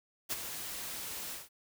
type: noise with ADSR envelope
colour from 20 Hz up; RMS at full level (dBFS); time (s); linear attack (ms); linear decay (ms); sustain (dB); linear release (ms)
white; -32; 0.29-1.49; 29; 26; -9; 170
effects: none